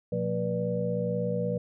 sine tone cluster, 121.3 / 177.7 / 228.3 / 486.9 / 589 Hz, B2 / F3 / A#3 / B4 / D5, -31 / +30 / -36 / -25 / +5 cents, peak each -34 / -31 / -39 / -30 / -35 dBFS, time 0.12-1.58 s, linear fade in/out 5 ms, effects none

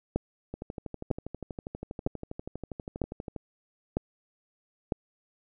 two click trains, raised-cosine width 2 ms, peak -13 / -23 dBFS, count 6 / 36, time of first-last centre 0.16-4.922 / 0.54-3.363 s, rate 1.05 / 12.4 Hz, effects none

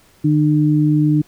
sine tone pair together, 150.9 / 301.8 Hz, D3 / D4, +47 / +47 cents, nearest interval octave, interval 1200 cents, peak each -14 dBFS, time 0.24-1.22 s, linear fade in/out 10 ms, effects pink hiss -52 dBFS RMS until 1.27 s

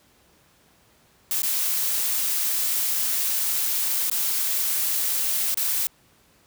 blue noise with dropouts, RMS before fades -24 dBFS, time 1.31-5.87 s, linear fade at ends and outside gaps 1 ms, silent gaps 1.42-1.431 / 4.099-4.114 / 5.544-5.572 s, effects pink hiss -59 dBFS RMS until 6.46 s + high-pass 60 Hz 12 dB/octave

